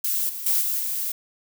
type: noise with level steps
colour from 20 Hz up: violet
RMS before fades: -24 / -33 / -21 / -25 / -27 dBFS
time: 0.04-1.12 s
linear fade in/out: 5 ms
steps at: 0.29 / 0.46 / 0.61 / 0.79 s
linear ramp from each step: 5 ms
effects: none